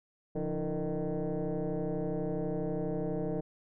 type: tone with frequency modulation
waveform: sine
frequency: 140.9 Hz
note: C#3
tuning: 29 cents sharp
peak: -29 dBFS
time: 0.35-3.41 s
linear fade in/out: 10 ms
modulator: 157 Hz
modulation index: 3
effects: tanh soft clip ceiling -27 dBFS